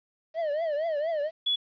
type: tone with vibrato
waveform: triangle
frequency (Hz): 622.3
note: D#5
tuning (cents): 0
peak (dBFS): -24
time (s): 0.34-1.31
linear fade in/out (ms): 50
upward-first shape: triangle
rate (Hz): 4.3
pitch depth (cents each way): 170
type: tone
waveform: sine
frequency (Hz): 3399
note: G#7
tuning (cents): +39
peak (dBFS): -23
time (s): 1.46-1.56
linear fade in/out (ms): 10
effects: resampled to 11025 Hz + 10-bit